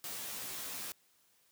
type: noise with comb filter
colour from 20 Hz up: white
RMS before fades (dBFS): -42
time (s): 0.04-0.92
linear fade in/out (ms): 0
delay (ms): 14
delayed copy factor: +0.85
effects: white hiss -70 dBFS RMS until 1.51 s + high-pass 80 Hz 12 dB/octave